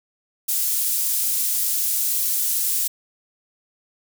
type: high-pass noise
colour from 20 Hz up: pink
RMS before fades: -22 dBFS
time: 0.48-2.88 s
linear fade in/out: 10 ms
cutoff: 9900 Hz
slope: 12 dB/octave
effects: none